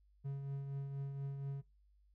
triangle tone with tremolo, 138.59 Hz, C#3, in tune, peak -35 dBFS, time 0.24-1.62 s, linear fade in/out 20 ms, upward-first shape triangle, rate 4.2 Hz, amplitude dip 45%, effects noise-tail reverb RT60 0.2 s tail -20 dB re dry + added 50 Hz sine -66 dBFS peak until 2.14 s

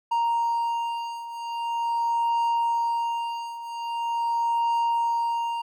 triangle beating tone pair, 932.3 / 932.73 Hz, A#5 / A#5, 0 / +1 cents, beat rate 0.43 Hz, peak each -27 / -23 dBFS, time 0.11-5.62 s, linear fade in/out 10 ms, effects none

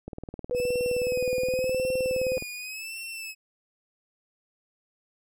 click train, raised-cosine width 2 ms, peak -23 dBFS, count 46, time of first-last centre 0.08-2.424 s, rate 19.2 Hz
sine tone with pitch glide, 493.9 to 514.3 Hz, B4 to C5, 0 to -30 cents, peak -24 dBFS, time 0.51-2.38 s, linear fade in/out 0 ms, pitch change +70 cents, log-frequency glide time 0.92-1.64 s
sawtooth tone with vibrato, 2573 Hz, E7, 43 cents flat, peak -32 dBFS, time 0.54-3.35 s, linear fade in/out 50 ms, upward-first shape sine, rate 0.9 Hz, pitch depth 88 cents each way
effects none

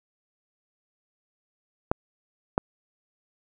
clicks, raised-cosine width 1 ms, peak -7 dBFS, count 2, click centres 1.915 / 2.579 s, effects none

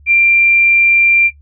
sine tone, 2372 Hz, D7, 17 cents sharp, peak -6 dBFS, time 0.06-1.31 s, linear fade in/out 50 ms, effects noise-tail reverb RT60 0.1 s tail -18 dB re dry + added 72 Hz sine -40 dBFS peak until 1.41 s

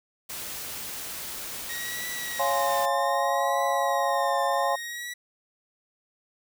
white noise, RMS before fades -36 dBFS, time 0.29-2.86 s, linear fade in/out 10 ms
sawtooth tone with vibrato, 1874 Hz, A#6, 9 cents sharp, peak -30 dBFS, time 1.69-5.14 s, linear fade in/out 10 ms, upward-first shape triangle, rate 0.64 Hz, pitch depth 84 cents each way
sine chord, Db major seventh, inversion none, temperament equal, 554.4 / 698.5 / 830.6 / 1046.5 Hz, Db5 / F5 / Ab5 / C6, 0 / 0 / 0 / 0 cents, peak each -28 dBFS, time 2.39-4.76 s, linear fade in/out 10 ms
effects none

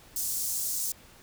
pink high-pass noise, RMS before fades -31 dBFS, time 0.16-0.92 s, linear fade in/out 2 ms, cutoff 6100 Hz, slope 24 dB/octave, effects pink hiss -54 dBFS RMS until 1.22 s

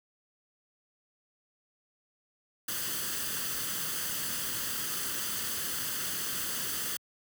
white noise with comb filter, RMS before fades -34 dBFS, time 2.68-6.97 s, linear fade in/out 5 ms, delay 0.64 ms, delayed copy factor +0.6, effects high-pass 80 Hz 12 dB/octave

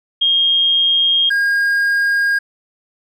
sine / triangle tone pair in turn, 3236 / 1624.1 Hz, G#7 / G#6, -46 / -39 cents, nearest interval octave, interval 1193 cents, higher first, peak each -11 dBFS, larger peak neither, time 0.21-1.3 / 1.3-2.39 s, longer neither, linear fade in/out 10 ms, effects none

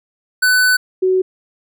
square / sine tone pair in turn, 1500 / 373.4 Hz, F#6 / F#4, +23 / +16 cents, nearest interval 2 octaves, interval 2407 cents, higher first, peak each -11 dBFS, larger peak neither, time 0.42-0.77 / 1.02-1.22 s, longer first, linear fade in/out 10 ms, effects none

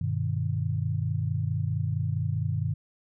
sine chord, G augmented, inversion none, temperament just, 98 / 122.5 / 153.12 Hz, G2 / B2 / D#3, 0 / -14 / -27 cents, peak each -29 / -30 / -30 dBFS, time 0.01-2.74 s, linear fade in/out 5 ms, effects none

